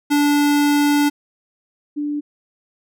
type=tone pair in turn; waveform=square / sine; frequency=290.7 / 293.6 Hz; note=D4 / D4; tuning=-18 / 0 cents; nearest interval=unison; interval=18 cents; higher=second; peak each=-14 / -20 dBFS; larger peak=first; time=0.1-1.1 / 1.96-2.21 s; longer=first; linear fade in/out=20 ms; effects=none